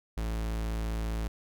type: tone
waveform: 45% pulse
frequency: 55 Hz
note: A1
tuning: in tune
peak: -30 dBFS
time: 0.17-1.28 s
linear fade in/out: 5 ms
effects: none